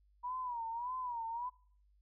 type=tone with vibrato; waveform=sine; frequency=963 Hz; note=B5; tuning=44 cents flat; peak=-37 dBFS; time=0.23-1.5 s; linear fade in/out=20 ms; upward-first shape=sine; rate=1.7 Hz; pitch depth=110 cents each way; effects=noise-tail reverb RT60 0.5 s tail -23 dB re dry + added 50 Hz sine -66 dBFS peak until 2.01 s